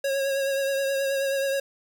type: tone with vibrato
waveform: square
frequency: 547 Hz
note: C#5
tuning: 23 cents flat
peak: -24 dBFS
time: 0.04-1.6 s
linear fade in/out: 5 ms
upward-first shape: triangle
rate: 9.4 Hz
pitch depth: 31 cents each way
effects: 10-bit

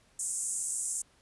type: band-pass noise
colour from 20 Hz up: pink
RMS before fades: -34 dBFS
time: 0.19-1.02 s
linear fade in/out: 5 ms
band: 7300 to 9600 Hz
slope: 48 dB/octave
effects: pink hiss -65 dBFS RMS until 1.21 s + resampled to 24000 Hz

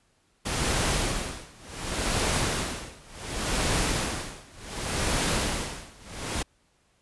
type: noise with tremolo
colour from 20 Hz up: pink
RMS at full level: -25 dBFS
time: 0.45-6.43 s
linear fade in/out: 10 ms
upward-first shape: sine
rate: 0.68 Hz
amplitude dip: 95%
effects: pink hiss -67 dBFS RMS until 7.01 s + resampled to 24000 Hz

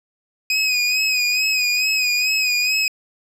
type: tone with vibrato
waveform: 25% pulse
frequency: 2505 Hz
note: D#7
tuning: 11 cents sharp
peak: -13 dBFS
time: 0.5-2.88 s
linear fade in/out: 2 ms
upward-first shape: sine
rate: 2.3 Hz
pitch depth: 49 cents each way
effects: low-pass 12000 Hz 12 dB/octave

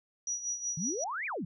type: tone with tremolo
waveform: sine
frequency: 5820 Hz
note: F#8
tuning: 29 cents flat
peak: -30 dBFS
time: 0.27-1.04 s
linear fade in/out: 2 ms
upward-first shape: sine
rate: 5.4 Hz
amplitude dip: 70%
type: exponential two-way sweep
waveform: sine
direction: up then down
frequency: 143.9 to 2501 to 143.9 Hz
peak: -33 dBFS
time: 0.77-1.45 s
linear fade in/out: 5 ms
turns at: 1.26 s
effects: none

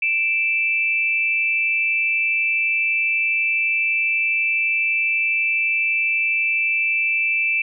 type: tone pair together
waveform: sine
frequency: 2349 / 2637 Hz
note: D7 / E7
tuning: 0 / 0 cents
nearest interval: major second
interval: 200 cents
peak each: -20 / -20 dBFS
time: 0.02-7.62 s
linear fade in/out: 5 ms
effects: none

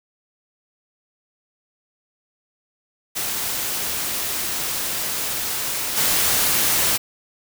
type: noise with level steps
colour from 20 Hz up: white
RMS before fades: -25 / -19 dBFS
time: 3.15-6.98 s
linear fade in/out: 20 ms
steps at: 5.96 s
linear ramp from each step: 20 ms
effects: none

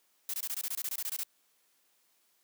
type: noise bursts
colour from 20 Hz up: blue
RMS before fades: -35 dBFS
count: 14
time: 0.29-1.234 s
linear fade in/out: 2 ms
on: 47 ms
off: 22 ms
effects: white hiss -71 dBFS RMS until 2.43 s + high-pass 200 Hz 12 dB/octave

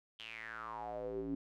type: tone with band-pass filter sweep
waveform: square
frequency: 56.1 Hz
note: A1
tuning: 34 cents sharp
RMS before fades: -43 dBFS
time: 0.19-1.35 s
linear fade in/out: 5 ms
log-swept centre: 3200 to 270 Hz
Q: 7.4
effects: none

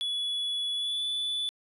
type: tone with pitch glide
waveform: triangle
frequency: 3400 to 3471 Hz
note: G#7 to A7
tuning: +40 to -24 cents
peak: -27 dBFS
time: 0.01-1.49 s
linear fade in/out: 0 ms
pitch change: +36 cents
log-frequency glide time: 0.73-1.04 s
effects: resampled to 32000 Hz

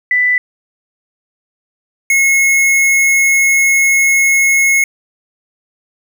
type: tone pair in turn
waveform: sine / square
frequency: 1988 / 2174 Hz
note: B6 / C#7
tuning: +11 / -34 cents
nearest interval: major second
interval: 155 cents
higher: second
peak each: -9 dBFS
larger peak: neither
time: 0.11-0.38 / 2.1-4.84 s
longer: second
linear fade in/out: 2 ms
effects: 8-bit

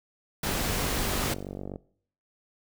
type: noise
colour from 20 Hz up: pink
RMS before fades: -29 dBFS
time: 0.43-1.34 s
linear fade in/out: 5 ms
type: click train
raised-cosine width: 2 ms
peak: -23 dBFS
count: 63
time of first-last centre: 0.47-1.759 s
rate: 48.1 Hz
effects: noise-tail reverb RT60 0.6 s tail -21 dB re dry

